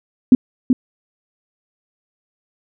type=tone with echo; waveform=sine; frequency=253.4 Hz; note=B3; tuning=45 cents sharp; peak=-3 dBFS; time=0.32-0.35 s; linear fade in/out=2 ms; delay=380 ms; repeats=1; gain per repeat=-6 dB; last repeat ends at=0.73 s; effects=none